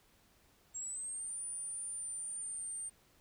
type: linear two-way sweep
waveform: sine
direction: up then down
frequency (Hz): 7470 to 9420 to 8780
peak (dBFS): -39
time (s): 0.74-2.9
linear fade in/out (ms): 20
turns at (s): 1.44
effects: pink hiss -68 dBFS RMS until 3.2 s